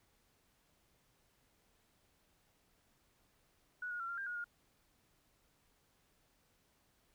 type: tone with pitch steps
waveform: sine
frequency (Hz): 1470 / 1439 / 1360 / 1389 / 1593 / 1445 / 1421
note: F#6 / F#6 / F6 / F6 / G6 / F#6 / F6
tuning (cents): -12 / -49 / -46 / -10 / +27 / -41 / +30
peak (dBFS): -39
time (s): 3.82-4.443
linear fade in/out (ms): 5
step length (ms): 89
effects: pink hiss -74 dBFS RMS until 7.14 s